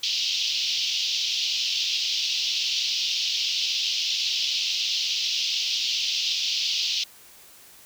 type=band-pass noise; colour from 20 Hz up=pink; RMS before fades=-26 dBFS; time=0.03-7.04 s; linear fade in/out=5 ms; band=2800 to 5600 Hz; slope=48 dB/octave; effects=white hiss -50 dBFS RMS until 7.85 s